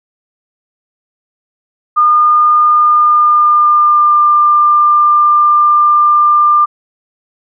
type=tone with pitch glide; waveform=sine; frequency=1215 to 1194.8 Hz; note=D#6 to D6; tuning=-42 to +29 cents; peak=-5 dBFS; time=1.96-6.66 s; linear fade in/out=20 ms; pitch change=-29 cents; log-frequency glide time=2.59-4.26 s; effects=none